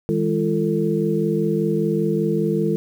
sine tone cluster, 160 / 205.1 / 342.4 / 445.7 Hz, D#3 / G#3 / F4 / A4, +49 / -21 / -34 / +22 cents, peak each -23 dBFS, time 0.09-2.76 s, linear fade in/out 0 ms, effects 8-bit

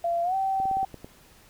sine tone with pitch glide, 684 to 772.2 Hz, F5 to G5, -36 to -26 cents, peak -23 dBFS, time 0.04-0.85 s, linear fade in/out 5 ms, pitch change +210 cents, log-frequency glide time 0.23-0.35 s
clicks, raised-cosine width 2 ms, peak -26 dBFS, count 7, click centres 0.601 / 0.655 / 0.713 / 0.77 / 0.83 / 0.943 / 1.045 s
effects pink hiss -55 dBFS RMS until 1.49 s

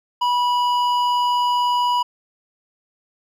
sine tone with hard clipping, 978 Hz, B5, 17 cents flat, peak -18 dBFS, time 0.21-2.03 s, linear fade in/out 10 ms, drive 9 dB, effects none

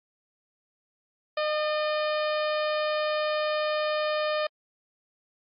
harmonic tone with a mistuned harmonic, 610 Hz, D#5, 34 cents flat, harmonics 1 / 2 / 3 / 4 / 5 / 6 / 7 / 8, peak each -26 / -32 / -36 / -38 / -40 / -42 / -43 / -44 dBFS, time 1.37-4.47 s, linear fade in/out 5 ms, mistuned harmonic 3, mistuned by -26 cents, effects AAC 64 kbps

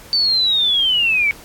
sine linear sweep, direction down, 4582 to 2230 Hz, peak -13 dBFS, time 0.13-1.31 s, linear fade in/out 0 ms, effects pink hiss -41 dBFS RMS until 1.44 s + AAC 64 kbps

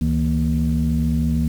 sine tone cluster, 70.5 / 159.7 / 233.4 Hz, C#2 / D#3 / A#3, +30 / +45 / +2 cents, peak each -20 dBFS, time 0.01-1.48 s, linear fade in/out 5 ms, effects tanh soft clip ceiling -10 dBFS + 7-bit

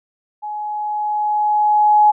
sine tone with level ramp, 842 Hz, G#5, 24 cents sharp, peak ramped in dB -24 to -7 dBFS, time 0.42-2.12 s, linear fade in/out 20 ms, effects none

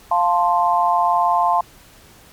sine chord, F major, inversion none, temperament equal, 698.5 / 880 / 1046.5 Hz, F5 / A5 / C6, 0 / 0 / 0 cents, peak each -18 dBFS, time 0.11-1.61 s, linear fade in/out 5 ms, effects pink hiss -47 dBFS RMS until 2.32 s + MP3 96 kbps

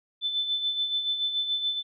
sine tone with tremolo, 3520 Hz, A7, in tune, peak -23 dBFS, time 0.21-1.83 s, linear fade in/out 50 ms, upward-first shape sine, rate 7 Hz, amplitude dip 55%, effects none

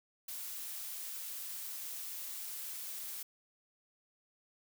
blue noise, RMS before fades -43 dBFS, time 0.28-3.23 s, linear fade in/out 5 ms, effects none

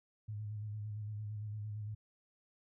sine tone with vibrato, 105.7 Hz, G#2, 31 cents sharp, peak -39 dBFS, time 0.28-1.95 s, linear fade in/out 10 ms, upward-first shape square, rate 8.8 Hz, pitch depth 32 cents each way, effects none

